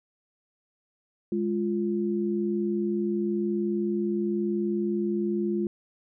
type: tone pair together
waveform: sine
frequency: 206.7 / 347.7 Hz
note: G#3 / F4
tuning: -8 / -8 cents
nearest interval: major sixth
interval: 900 cents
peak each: -27 dBFS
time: 1.32-5.67 s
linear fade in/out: 2 ms
effects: none